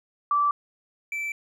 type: tone pair in turn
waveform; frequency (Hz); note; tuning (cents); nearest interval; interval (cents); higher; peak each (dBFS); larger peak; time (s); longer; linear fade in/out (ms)
sine / triangle; 1163 / 2326; D6 / D7; -17 / -17; octave; 1200; second; -19 / -26; first; 0.31-0.51 / 1.12-1.32; neither; 2
effects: none